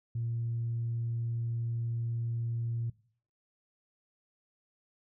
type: tone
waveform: sine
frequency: 116.54 Hz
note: A#2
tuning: in tune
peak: -30 dBFS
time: 0.15-2.9 s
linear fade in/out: 5 ms
effects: noise-tail reverb RT60 0.5 s tail -20 dB re dry + tanh soft clip ceiling -26 dBFS